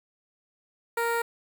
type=tone with notch filter; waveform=15% pulse; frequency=466.2 Hz; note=A#4; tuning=in tune; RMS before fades=-27 dBFS; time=0.97-1.22 s; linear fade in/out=5 ms; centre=5400 Hz; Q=0.75; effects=8-bit